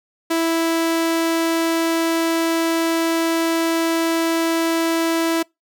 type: tone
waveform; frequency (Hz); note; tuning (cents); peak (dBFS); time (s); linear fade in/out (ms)
sawtooth; 329.6; E4; 0; -13; 0.3-5.43; 10
effects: noise-tail reverb RT60 0.2 s tail -26 dB re dry